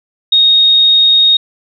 sine tone, 3729 Hz, A#7, in tune, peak -5 dBFS, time 0.32-1.37 s, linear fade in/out 5 ms, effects none

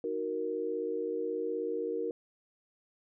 sine chord, D# minor, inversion none, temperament equal, 311.1 / 370 / 466.2 Hz, D#4 / F#4 / A#4, 0 / 0 / 0 cents, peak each -39 / -37 / -33 dBFS, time 0.04-2.11 s, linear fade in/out 2 ms, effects none

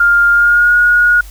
sine tone with pitch glide, 1404 to 1444.3 Hz, F6 to F#6, +9 to -42 cents, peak -6 dBFS, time 0-1.21 s, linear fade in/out 5 ms, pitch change +49 cents, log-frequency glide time 0.32-0.75 s, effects added 50 Hz sine -30 dBFS peak until 1.3 s + white hiss -41 dBFS RMS until 1.3 s

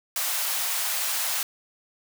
white high-pass noise, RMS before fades -27 dBFS, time 0.16-1.43 s, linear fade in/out 2 ms, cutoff 630 Hz, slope 24 dB/octave, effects none

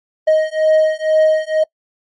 triangle beating tone pair, 625 / 627.1 Hz, D#5 / D#5, +8 / +13 cents, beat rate 2.1 Hz, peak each -12 dBFS, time 0.27-1.64 s, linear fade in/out 10 ms, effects noise-tail reverb RT60 0.1 s tail -24 dB re dry + MP3 48 kbps

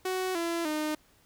sawtooth tone with pitch steps, 372.3 / 337.5 / 305.9 Hz, F#4 / E4 / D#4, +11 / +41 / -29 cents, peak -25 dBFS, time 0.05-0.95 s, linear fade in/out 5 ms, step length 300 ms, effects pink hiss -63 dBFS RMS until 1.25 s

